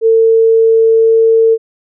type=tone; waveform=sine; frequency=450.1 Hz; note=A4; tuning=39 cents sharp; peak=-5 dBFS; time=0.01-1.58 s; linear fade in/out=50 ms; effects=none